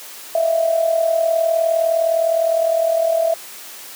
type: tone with amplitude modulation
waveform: sine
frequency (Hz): 659.3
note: E5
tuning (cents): 0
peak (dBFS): -11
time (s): 0.35-3.34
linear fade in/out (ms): 2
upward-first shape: sine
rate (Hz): 39.7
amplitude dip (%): 65
effects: white hiss -36 dBFS RMS until 3.95 s + high-pass 300 Hz 12 dB/octave